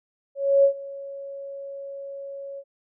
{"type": "tone with ADSR envelope", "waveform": "sine", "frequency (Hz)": 554.4, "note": "C#5", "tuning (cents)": 0, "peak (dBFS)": -12, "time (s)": [0.35, 2.64], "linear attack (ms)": 290, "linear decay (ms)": 90, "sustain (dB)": -21, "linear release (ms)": 56, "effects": []}